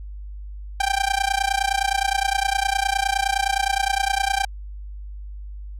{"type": "tone with amplitude modulation", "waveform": "sawtooth", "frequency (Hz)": 787, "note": "G5", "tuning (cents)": 7, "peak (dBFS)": -12, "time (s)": [0.8, 4.45], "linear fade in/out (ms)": 5, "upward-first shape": "sine", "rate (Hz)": 29.7, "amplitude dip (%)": 95, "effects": ["added 50 Hz sine -32 dBFS peak until 5.79 s", "low-pass 10000 Hz 12 dB/octave"]}